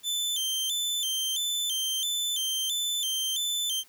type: tone with vibrato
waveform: sawtooth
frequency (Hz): 3322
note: G#7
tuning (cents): 0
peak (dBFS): -24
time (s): 0.03-3.84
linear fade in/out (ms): 50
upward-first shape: square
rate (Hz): 1.5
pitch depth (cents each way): 99
effects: white hiss -58 dBFS RMS until 3.88 s